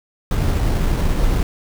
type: noise with sample-and-hold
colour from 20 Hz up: brown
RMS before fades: -17 dBFS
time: 0.31-1.43 s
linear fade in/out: 2 ms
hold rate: 4900 Hz
effects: none